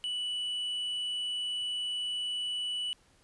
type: tone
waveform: triangle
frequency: 2960 Hz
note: F#7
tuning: in tune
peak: -30 dBFS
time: 0.04-2.93 s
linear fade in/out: 0 ms
effects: pink hiss -65 dBFS RMS until 3.23 s + resampled to 24000 Hz